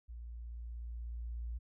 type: tone with level ramp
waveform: sine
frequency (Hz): 58.27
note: A#1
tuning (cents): 0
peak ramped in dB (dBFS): -44 to -37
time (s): 0.08-1.59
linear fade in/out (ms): 20
effects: none